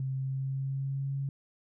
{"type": "tone with pitch glide", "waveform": "sine", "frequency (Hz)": [132.9, 137.67], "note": ["C3", "C#3"], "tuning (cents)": [27, -12], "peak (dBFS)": -30, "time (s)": [0, 1.29], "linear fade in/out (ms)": 2, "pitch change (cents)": 61, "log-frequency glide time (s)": [0.14, 1.16], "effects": []}